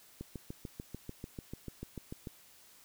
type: click train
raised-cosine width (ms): 3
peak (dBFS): -28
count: 15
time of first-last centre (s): 0.21-2.272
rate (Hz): 6.79
effects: white hiss -60 dBFS RMS until 2.84 s